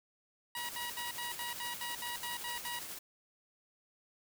15% pulse tone bursts, 960 Hz, B5, 49 cents flat, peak -32 dBFS, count 11, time 0.55-2.79 s, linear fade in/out 2 ms, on 140 ms, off 70 ms
white noise with tremolo, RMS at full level -43 dBFS, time 0.56-2.99 s, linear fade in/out 10 ms, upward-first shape sine, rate 12 Hz, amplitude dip 35%
effects none

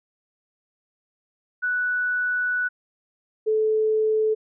sine tone pair in turn, 1480 / 434.7 Hz, F#6 / A4, 0 / -21 cents, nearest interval octave + major sixth, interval 2121 cents, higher first, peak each -21 / -18 dBFS, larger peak second, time 1.62-2.69 / 3.46-4.35 s, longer first, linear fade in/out 20 ms, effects none

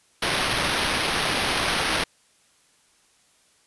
white noise with sample-and-hold, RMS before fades -24 dBFS, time 0.22-2.04 s, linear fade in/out 5 ms, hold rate 7350 Hz, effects white hiss -61 dBFS RMS until 3.66 s + resampled to 24000 Hz

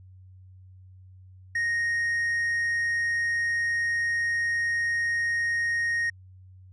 triangle tone, 1864.7 Hz, A#6, in tune, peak -22 dBFS, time 1.55-6.1 s, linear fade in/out 5 ms, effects added 93 Hz sine -47 dBFS peak until 6.72 s + resampled to 22050 Hz

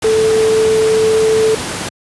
sine tone in noise, 439.7 Hz, A4, 1 cent flat, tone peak -9 dBFS, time 0.04-1.55 s, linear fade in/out 5 ms, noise pink, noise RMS -21 dBFS, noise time 0.02-1.89 s, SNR +9 dB, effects high-pass 100 Hz 12 dB/octave + resampled to 24000 Hz

